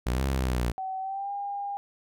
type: linear two-way sweep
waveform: sawtooth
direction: up then down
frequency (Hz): 58.27 to 68.3 to 58.27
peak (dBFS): -21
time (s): 0.06-0.72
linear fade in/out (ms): 10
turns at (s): 0.25
type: tone with pitch glide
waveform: sine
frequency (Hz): 760 to 805.2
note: F#5 to G5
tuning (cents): +46 to +46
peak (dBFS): -30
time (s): 0.78-1.77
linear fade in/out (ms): 0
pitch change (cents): +100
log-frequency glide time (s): 1-1.31
effects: none